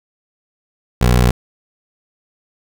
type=tone; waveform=20% pulse; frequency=61 Hz; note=B1; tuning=21 cents flat; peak=-5 dBFS; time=1.01-1.31 s; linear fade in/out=5 ms; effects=none